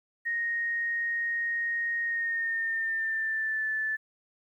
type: tone with pitch glide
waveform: sine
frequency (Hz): 1864.7 to 1749.9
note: A#6 to A6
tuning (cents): 0 to -10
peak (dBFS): -27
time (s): 0.25-3.97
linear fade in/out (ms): 20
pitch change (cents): -110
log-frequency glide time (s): 2.04-3.66
effects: 11-bit